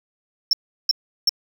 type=tone bursts; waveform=triangle; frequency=5400 Hz; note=E8; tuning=41 cents sharp; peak=-12 dBFS; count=3; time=0.51-1.293 s; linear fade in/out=2 ms; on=21 ms; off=360 ms; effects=none